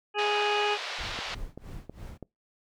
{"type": "harmonic tone", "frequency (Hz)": 415.3, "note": "G#4", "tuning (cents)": 0, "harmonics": [1, 2, 3, 4, 6, 7], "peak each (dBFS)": [-29, -29, -35, -36, -33, -35], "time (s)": [0.14, 0.78], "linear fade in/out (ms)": 50}
{"type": "band-pass noise", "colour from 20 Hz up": "white", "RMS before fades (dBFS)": -36, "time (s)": [0.18, 1.35], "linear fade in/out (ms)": 10, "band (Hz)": [500, 4300], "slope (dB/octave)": 24}
{"type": "noise with tremolo", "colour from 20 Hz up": "brown", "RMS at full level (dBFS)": -39, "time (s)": [0.98, 2.18], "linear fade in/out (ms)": 10, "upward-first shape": "sine", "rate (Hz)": 3, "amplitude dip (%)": 95}
{"type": "clicks", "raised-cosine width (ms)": 2, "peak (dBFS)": -26, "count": 4, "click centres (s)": [1.189, 1.576, 1.896, 2.227]}
{"effects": ["noise-tail reverb RT60 0.2 s tail -25 dB re dry"]}